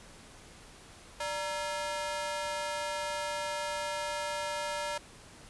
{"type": "ring-modulated tone", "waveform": "sawtooth", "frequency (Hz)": 762, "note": "G5", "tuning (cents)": -49, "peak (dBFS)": -26, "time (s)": [1.2, 4.98], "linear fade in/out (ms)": 5, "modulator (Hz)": 173, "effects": ["pink hiss -53 dBFS RMS until 5.49 s", "resampled to 24000 Hz"]}